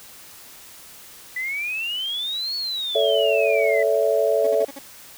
sine exponential two-way sweep, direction up then down, 1975.5 to 4435 to 1975.5 Hz, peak -24 dBFS, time 1.36-3.83 s, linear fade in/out 5 ms, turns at 2.56 s
sine chord, A major, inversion none, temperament equal with one note detuned, 440 / 567 / 659.3 Hz, A4 / C#5 / E5, 0 / +39 / 0 cents, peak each -21 dBFS, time 2.95-4.65 s, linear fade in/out 5 ms
20% pulse tone bursts, 277.2 Hz, C#4, in tune, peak -29 dBFS, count 5, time 4.44-4.79 s, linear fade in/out 5 ms, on 30 ms, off 50 ms
effects white hiss -44 dBFS RMS until 5.17 s

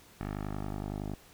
10% pulse tone with low-pass filter sweep, 50.8 Hz, G#1, 38 cents flat, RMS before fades -37 dBFS, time 0.21-1.15 s, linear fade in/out 0 ms, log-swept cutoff 1900 to 600 Hz, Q 1.1, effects pink hiss -57 dBFS RMS until 1.33 s

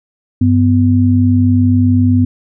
sine tone pair together, 98 / 249.8 Hz, G2 / B3, 0 / +20 cents, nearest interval octave + major third, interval 1620 cents, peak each -10 dBFS, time 0.41-2.25 s, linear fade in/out 5 ms, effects none

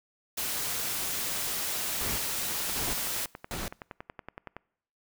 white noise, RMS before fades -32 dBFS, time 0.37-3.26 s, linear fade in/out 10 ms
pink noise bursts, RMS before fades -35 dBFS, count 3, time 2.01-3.68 s, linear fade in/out 0 ms, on 170 ms, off 580 ms
click train, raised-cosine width 0.5 ms, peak -24 dBFS, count 23, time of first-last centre 2.51-4.566 s, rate 10.7 Hz
effects noise-tail reverb RT60 0.7 s tail -25 dB re dry

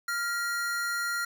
square tone pair together, 1396.9 / 1910.9 Hz, F6 / A#6, 0 / +42 cents, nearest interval perfect fourth, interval 542 cents, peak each -30 / -36 dBFS, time 0.08-1.25 s, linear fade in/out 5 ms, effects 10-bit

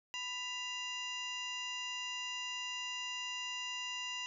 harmonic tone with a mistuned harmonic, 994 Hz, B5, 11 cents sharp, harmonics 1 / 2 / 3 / 4 / 5 / 6 / 7, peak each -47 / -47 / -40 / -53 / -54 / -51 / -52 dBFS, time 0.14-4.26 s, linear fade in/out 0 ms, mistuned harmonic 3, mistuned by -110 cents, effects none

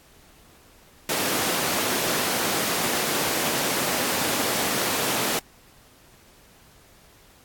pink high-pass noise, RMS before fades -25 dBFS, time 1.09-5.39 s, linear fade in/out 2 ms, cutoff 240 Hz, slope 12 dB/octave, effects pink hiss -54 dBFS RMS until 7.44 s + AAC 64 kbps

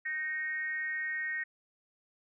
sine tone with frequency modulation, 1864.7 Hz, A#6, in tune, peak -32 dBFS, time 0.05-1.44 s, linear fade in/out 10 ms, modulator 314 Hz, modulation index 0.55, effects none

